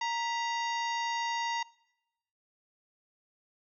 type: harmonic tone with a mistuned harmonic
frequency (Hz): 932.3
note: A#5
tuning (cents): 0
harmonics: 1 / 2 / 3 / 4 / 5 / 6 / 7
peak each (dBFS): -31 / -37 / -41 / -43 / -45 / -47 / -48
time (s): 0.01-1.63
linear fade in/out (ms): 5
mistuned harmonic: 2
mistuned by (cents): +91
effects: noise-tail reverb RT60 0.9 s tail -23 dB re dry